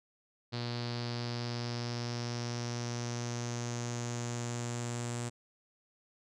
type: tone with low-pass filter sweep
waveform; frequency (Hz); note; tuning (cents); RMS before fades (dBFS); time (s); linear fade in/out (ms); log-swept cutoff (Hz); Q
sawtooth; 119.7; A#2; +46; -37; 0.52-5.3; 20; 4400 to 7800; 5.4
effects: none